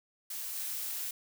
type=noise with level steps; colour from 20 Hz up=blue; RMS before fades=-39 / -37 dBFS; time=0.3-1.11 s; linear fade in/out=5 ms; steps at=0.55 s; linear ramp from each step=10 ms; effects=none